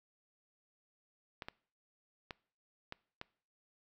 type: clicks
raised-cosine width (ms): 0.3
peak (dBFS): -26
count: 5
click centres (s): 1.422 / 1.485 / 2.308 / 2.924 / 3.214
effects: noise-tail reverb RT60 0.5 s tail -23 dB re dry